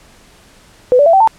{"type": "tone with pitch steps", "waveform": "sine", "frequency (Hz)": [500, 577.7, 667.4, 771.1, 890.9], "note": ["B4", "D5", "E5", "G5", "A5"], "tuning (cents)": [21, -29, 21, -29, 21], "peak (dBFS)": -5, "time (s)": [0.92, 1.275], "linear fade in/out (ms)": 0, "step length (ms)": 71, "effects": ["pink hiss -45 dBFS RMS until 1.38 s", "low-pass 10000 Hz 12 dB/octave"]}